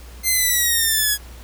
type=linear sweep; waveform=5% pulse; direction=down; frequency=2093 to 1661.2 Hz; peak=-6 dBFS; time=0.23-1.18 s; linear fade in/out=50 ms; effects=added 60 Hz sine -37 dBFS peak until 1.43 s + pink hiss -45 dBFS RMS until 1.43 s